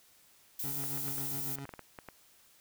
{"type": "noise", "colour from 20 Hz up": "violet", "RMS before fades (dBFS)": -37, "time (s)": [0.59, 1.56], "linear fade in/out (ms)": 5}
{"type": "tone with tremolo", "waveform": "25% pulse", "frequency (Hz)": 138.59, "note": "C#3", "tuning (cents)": 0, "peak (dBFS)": -36, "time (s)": [0.64, 1.65], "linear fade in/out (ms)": 0, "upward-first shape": "sine", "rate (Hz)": 7.3, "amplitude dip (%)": 55}
{"type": "clicks", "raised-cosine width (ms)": 0.5, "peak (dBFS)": -29, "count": 11, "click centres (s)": [0.838, 0.976, 1.081, 1.182, 1.586, 1.654, 1.692, 1.738, 1.793, 1.988, 2.087]}
{"effects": ["white hiss -63 dBFS RMS until 2.6 s"]}